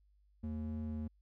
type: ring-modulated tone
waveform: triangle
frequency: 154 Hz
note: D#3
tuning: 17 cents flat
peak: -32 dBFS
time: 0.43-1.08 s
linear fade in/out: 10 ms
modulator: 71.6 Hz
effects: added 50 Hz sine -66 dBFS peak until 1.21 s